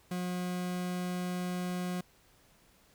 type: tone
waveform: 40% pulse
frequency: 180 Hz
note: F#3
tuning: 47 cents flat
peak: -32 dBFS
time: 0.11-2.01 s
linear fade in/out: 5 ms
effects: pink hiss -64 dBFS RMS until 2.94 s